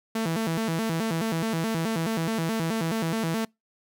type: tone with vibrato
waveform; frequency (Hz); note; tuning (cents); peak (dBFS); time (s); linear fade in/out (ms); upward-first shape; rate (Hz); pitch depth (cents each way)
sawtooth; 191.5; G3; -40; -21; 0.15-3.45; 5; square; 4.7; 270
effects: noise-tail reverb RT60 0.2 s tail -26 dB re dry